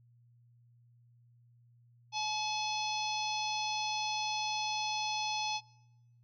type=harmonic tone; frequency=856 Hz; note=A5; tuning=48 cents flat; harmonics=1 / 3 / 4 / 5 / 6 / 7; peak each=-35 / -40 / -41 / -42 / -43 / -43 dBFS; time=2.12-5.61 s; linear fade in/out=50 ms; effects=noise-tail reverb RT60 1.0 s tail -25 dB re dry + added 119 Hz sine -61 dBFS peak until 6.23 s